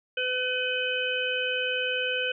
harmonic tone, 505 Hz, B4, 39 cents sharp, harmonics 1 / 3 / 5 / 6, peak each -31 / -31 / -31 / -31 dBFS, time 0.17-2.32 s, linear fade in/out 5 ms, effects none

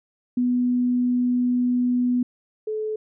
sine tone pair in turn, 246.9 / 431.8 Hz, B3 / A4, 0 / -33 cents, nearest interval minor seventh, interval 967 cents, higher second, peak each -18 / -24 dBFS, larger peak first, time 0.37-2.23 / 2.67-2.96 s, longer first, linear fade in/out 5 ms, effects none

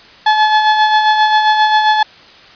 35% pulse tone with tremolo, 859 Hz, A5, 42 cents flat, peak -5 dBFS, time 0.26-2.03 s, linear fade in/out 5 ms, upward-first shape sine, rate 7.5 Hz, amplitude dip 45%, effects white hiss -40 dBFS RMS until 2.55 s + resampled to 11025 Hz

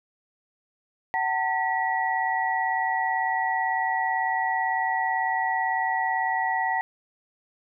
sine tone cluster, 757 / 895 / 1934 Hz, F#5 / A5 / B6, +39 / +29 / -37 cents, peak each -27 dBFS, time 1.14-6.81 s, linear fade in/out 0 ms, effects none

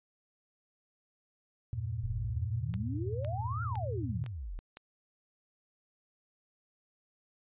sine chord, E diminished, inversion none, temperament equal, 82.41 / 98 / 116.54 Hz, E2 / G2 / Bb2, 0 / 0 / 0 cents, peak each -40 / -39 / -35 dBFS, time 1.73-4.24 s, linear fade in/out 0 ms
sine exponential two-way sweep, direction up then down, 34.15 to 1425 to 34.15 Hz, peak -37 dBFS, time 2.03-4.59 s, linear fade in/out 0 ms, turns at 3.63 s
click train, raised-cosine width 0.2 ms, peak -28 dBFS, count 5, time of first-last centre 2.74-4.77 s, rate 1.97 Hz
effects resampled to 8000 Hz

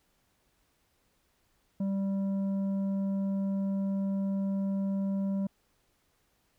sine tone with tanh clipping, 195.5 Hz, G3, 4 cents flat, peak -29 dBFS, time 1.8-5.47 s, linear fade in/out 5 ms, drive 7 dB, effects pink hiss -72 dBFS RMS until 6.58 s

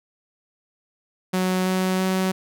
sawtooth tone with pitch steps, 185 / 186.39 / 187.8 Hz, F#3 / F#3 / F#3, 0 / +13 / +26 cents, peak -16 dBFS, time 1.33-2.32 s, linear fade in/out 10 ms, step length 330 ms, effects none

